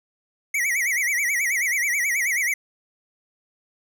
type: tone with vibrato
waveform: square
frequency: 2093 Hz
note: C7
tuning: in tune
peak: -21 dBFS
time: 0.54-2.54 s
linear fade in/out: 5 ms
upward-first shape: sine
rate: 9.3 Hz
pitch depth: 180 cents each way
effects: none